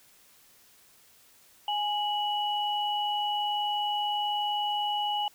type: tone pair together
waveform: sine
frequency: 830.6 / 2939 Hz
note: G#5 / F#7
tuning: 0 / -12 cents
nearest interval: octave + minor seventh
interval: 2188 cents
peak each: -28 / -31 dBFS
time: 1.68-5.28 s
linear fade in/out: 2 ms
effects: white hiss -59 dBFS RMS until 5.34 s